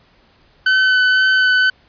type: tone with vibrato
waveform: 40% pulse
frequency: 1516 Hz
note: F#6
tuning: 42 cents sharp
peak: -10 dBFS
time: 0.66-1.7 s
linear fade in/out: 5 ms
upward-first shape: sine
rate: 2 Hz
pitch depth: 12 cents each way
effects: pink hiss -53 dBFS RMS until 1.88 s + resampled to 11025 Hz